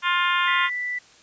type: harmonic tone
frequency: 352.3 Hz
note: F4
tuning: 15 cents sharp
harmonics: 3 / 4 / 5 / 6 / 7 / 8 / 9 / 10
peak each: -23 / -25 / -27 / -29 / -30 / -31 / -32 / -33 dBFS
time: 0.02-0.7 s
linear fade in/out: 50 ms
type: tone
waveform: sine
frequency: 1975.5 Hz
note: B6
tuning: in tune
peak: -25 dBFS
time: 0.47-0.99 s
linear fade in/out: 10 ms
effects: white hiss -52 dBFS RMS until 1.22 s + resampled to 16000 Hz